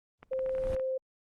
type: noise with exponential growth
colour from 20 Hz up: brown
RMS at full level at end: -34 dBFS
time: 0.19-0.75 s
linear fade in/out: 2 ms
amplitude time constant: 120 ms
type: clicks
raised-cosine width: 0.5 ms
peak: -31 dBFS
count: 12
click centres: 0.23 / 0.333 / 0.392 / 0.462 / 0.494 / 0.551 / 0.582 / 0.638 / 0.671 / 0.732 / 0.765 / 0.797 s
type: tone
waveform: sine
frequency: 523.3 Hz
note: C5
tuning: in tune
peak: -29 dBFS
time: 0.31-0.98 s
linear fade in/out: 10 ms
effects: Opus 24 kbps